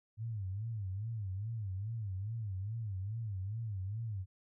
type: tone with vibrato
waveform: sine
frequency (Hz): 103.83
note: G#2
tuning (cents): 0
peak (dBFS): -36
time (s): 0.17-4.26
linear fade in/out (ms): 50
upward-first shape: sine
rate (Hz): 2.4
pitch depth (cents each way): 190
effects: none